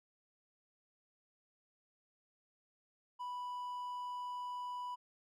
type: tone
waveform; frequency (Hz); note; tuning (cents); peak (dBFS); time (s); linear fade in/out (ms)
triangle; 987; B5; -1; -38; 3.19-4.96; 20
effects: none